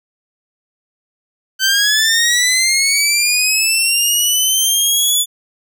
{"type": "linear sweep", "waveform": "15% pulse", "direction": "up", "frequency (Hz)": [1529, 3468], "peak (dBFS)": -5, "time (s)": [1.59, 5.26], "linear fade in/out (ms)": 50, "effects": []}